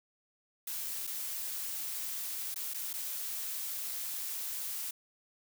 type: noise with dropouts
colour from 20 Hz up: blue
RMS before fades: -38 dBFS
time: 0.67-4.91 s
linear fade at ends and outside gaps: 5 ms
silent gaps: 1.069-1.073 / 2.544-2.559 / 2.737-2.743 / 2.931-2.937 s
effects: none